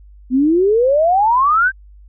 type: exponential sweep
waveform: sine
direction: up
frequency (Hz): 245.4 to 1600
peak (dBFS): -10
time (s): 0.3-1.72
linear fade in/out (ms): 50
effects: added 50 Hz sine -39 dBFS peak until 2.08 s